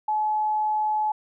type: tone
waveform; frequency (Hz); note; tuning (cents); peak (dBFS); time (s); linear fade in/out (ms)
sine; 855; A5; -50; -21; 0.08-1.12; 5
effects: none